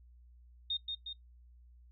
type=tone with echo; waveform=sine; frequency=3686 Hz; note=A#7; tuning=20 cents flat; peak=-31 dBFS; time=0.7-0.77 s; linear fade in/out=5 ms; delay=180 ms; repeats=2; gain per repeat=-4 dB; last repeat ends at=1.13 s; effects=noise-tail reverb RT60 0.1 s tail -18 dB re dry + added 60 Hz sine -56 dBFS peak until 1.91 s